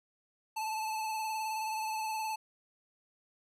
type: tone with vibrato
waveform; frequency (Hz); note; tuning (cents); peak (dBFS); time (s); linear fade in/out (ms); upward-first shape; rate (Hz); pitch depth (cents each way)
square; 873; A5; -14; -34; 0.56-2.36; 10; sine; 19; 29
effects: resampled to 32000 Hz + 12-bit